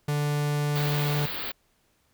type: tone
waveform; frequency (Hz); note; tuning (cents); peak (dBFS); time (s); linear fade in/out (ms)
45% pulse; 146.8; D3; 0; -24; 0.08-1.26; 5
type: band-stop noise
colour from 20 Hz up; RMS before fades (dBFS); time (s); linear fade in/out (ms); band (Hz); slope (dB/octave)
white; -33; 0.75-1.52; 10; 4700 to 15000; 96
effects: pink hiss -68 dBFS RMS until 2.13 s